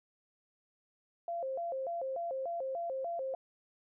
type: tone with vibrato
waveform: sine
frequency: 602 Hz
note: D5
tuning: 43 cents sharp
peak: -34 dBFS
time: 1.28-3.35 s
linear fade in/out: 2 ms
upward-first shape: square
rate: 3.4 Hz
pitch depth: 220 cents each way
effects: none